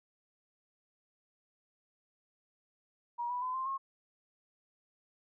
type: tone with pitch steps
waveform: sine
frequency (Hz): 954 / 984.2 / 1015.4 / 1047.6 / 1080.8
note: A#5 / B5 / B5 / C6 / C#6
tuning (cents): +40 / -6 / +48 / +2 / -44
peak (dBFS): -33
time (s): 3.18-3.78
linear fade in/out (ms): 20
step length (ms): 120
effects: none